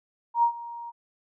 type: tone with ADSR envelope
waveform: sine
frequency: 940 Hz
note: A#5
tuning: 14 cents sharp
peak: -16 dBFS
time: 0.34-0.92 s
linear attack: 90 ms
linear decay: 89 ms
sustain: -19 dB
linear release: 31 ms
effects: none